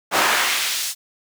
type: noise with high-pass filter sweep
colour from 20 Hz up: brown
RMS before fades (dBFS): -20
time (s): 0.11-0.95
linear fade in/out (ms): 50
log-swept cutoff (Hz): 690 to 6100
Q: 0.87
effects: none